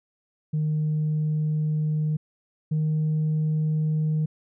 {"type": "tone pair in turn", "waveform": "sine", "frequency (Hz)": [153.5, 154.93], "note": ["D#3", "D#3"], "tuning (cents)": [-23, -7], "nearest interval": "unison", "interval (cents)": 16, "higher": "second", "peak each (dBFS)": [-20, -19], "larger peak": "second", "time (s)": [[0.53, 2.17], [2.71, 4.26]], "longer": "first", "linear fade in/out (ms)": 10, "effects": ["tanh soft clip ceiling -19 dBFS"]}